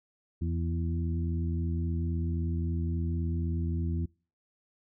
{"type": "harmonic tone with a mistuned harmonic", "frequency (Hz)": 83.7, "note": "E2", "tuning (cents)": 27, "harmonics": [1, 2, 3, 4], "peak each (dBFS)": [-29, -35, -39, -41], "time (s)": [0.41, 4.06], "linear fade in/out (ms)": 10, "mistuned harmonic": 3, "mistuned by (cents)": -32, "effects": ["noise-tail reverb RT60 0.4 s tail -26 dB re dry"]}